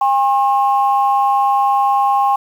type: tone pair together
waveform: sine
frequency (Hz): 806.8 / 1077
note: G5 / C6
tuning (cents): +50 / +50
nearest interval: perfect fourth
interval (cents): 500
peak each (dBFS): -12 / -15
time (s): 0.01-2.36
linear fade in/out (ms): 5
effects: tanh soft clip ceiling -4 dBFS + 7-bit